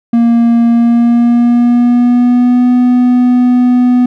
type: tone with pitch glide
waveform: triangle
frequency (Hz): 233.7 to 247.6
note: A#3 to B3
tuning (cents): +5 to +5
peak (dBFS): -3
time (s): 0.13-4.06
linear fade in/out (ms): 5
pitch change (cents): +100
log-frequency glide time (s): 0.69-2.69
effects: none